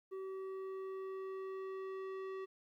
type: tone with low-pass filter sweep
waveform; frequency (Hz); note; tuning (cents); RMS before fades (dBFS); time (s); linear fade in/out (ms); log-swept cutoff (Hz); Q
square; 382.2; G4; -44; -44; 0.11-2.46; 20; 940 to 2000; 0.78
effects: 13-bit